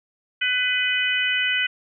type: harmonic tone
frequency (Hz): 500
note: B4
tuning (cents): +21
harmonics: 3 / 4 / 5 / 6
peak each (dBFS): -25 / -25 / -25 / -25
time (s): 0.41-1.67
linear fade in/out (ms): 10
effects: none